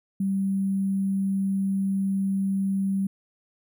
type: tone with sample-and-hold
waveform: sine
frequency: 194.4 Hz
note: G3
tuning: 14 cents flat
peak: -22 dBFS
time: 0.2-3.07 s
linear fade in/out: 5 ms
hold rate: 11025 Hz
effects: none